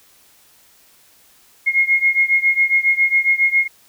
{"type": "beating tone pair", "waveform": "sine", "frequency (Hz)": [2148, 2155.3], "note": ["C7", "C#7"], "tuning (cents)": [45, -49], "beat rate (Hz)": 7.3, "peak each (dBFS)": [-15, -17], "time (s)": [1.66, 3.68], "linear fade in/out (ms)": 20, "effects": ["white hiss -52 dBFS RMS until 3.88 s"]}